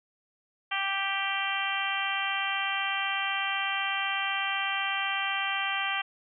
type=harmonic tone; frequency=392 Hz; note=G4; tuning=in tune; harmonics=2 / 3 / 4 / 5 / 6 / 7 / 8; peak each=-35 / -35 / -35 / -35 / -35 / -35 / -35 dBFS; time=0.71-6.02 s; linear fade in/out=10 ms; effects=none